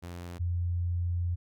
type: tone pair in turn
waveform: sawtooth / sine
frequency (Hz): 87.31 / 87.31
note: F2 / F2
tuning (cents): 0 / 0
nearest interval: unison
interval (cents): 0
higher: neither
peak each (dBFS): -35 / -27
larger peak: second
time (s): 0.02-0.39 / 0.39-1.36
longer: second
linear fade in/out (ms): 20
effects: none